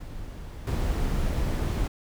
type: noise with level steps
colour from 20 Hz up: brown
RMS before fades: -38 / -26 dBFS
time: 0-1.88 s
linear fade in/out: 10 ms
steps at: 0.67 s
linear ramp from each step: 2 ms
effects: none